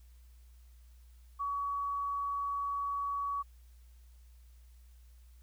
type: tone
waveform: sine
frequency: 1130 Hz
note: C#6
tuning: 33 cents sharp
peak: -32 dBFS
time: 1.39-3.43 s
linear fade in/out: 20 ms
effects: added 60 Hz sine -54 dBFS peak until 5.42 s + white hiss -71 dBFS RMS until 5.42 s